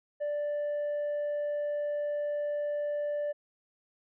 sine tone with tanh clipping, 587.3 Hz, D5, in tune, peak -30 dBFS, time 0.2-3.33 s, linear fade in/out 20 ms, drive 2 dB, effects none

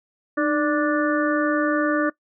harmonic tone with a mistuned harmonic, 293.7 Hz, D4, in tune, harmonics 1 / 2 / 4 / 5 / 6, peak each -21 / -24 / -27 / -28 / -29 dBFS, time 0.37-2.1 s, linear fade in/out 10 ms, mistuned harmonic 1, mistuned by +58 cents, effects noise-tail reverb RT60 0.1 s tail -20 dB re dry

